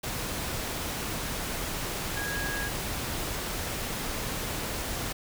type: tone in noise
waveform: sine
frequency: 1647 Hz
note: G#6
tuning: 15 cents flat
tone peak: -33 dBFS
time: 2.16-2.69 s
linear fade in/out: 10 ms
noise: pink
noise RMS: -33 dBFS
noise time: 0.03-5.13 s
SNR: -3 dB
effects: none